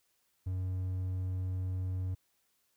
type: tone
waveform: triangle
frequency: 92.6 Hz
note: F#2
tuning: 2 cents sharp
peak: -30 dBFS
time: 0.46-2.15 s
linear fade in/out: 10 ms
effects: white hiss -75 dBFS RMS until 2.76 s